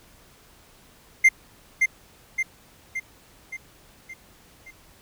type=tone with echo; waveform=triangle; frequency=2096 Hz; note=C7; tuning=2 cents sharp; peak=-9 dBFS; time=1.24-1.29 s; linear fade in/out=10 ms; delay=570 ms; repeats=6; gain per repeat=-5 dB; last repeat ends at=4.71 s; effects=pink hiss -54 dBFS RMS until 5.01 s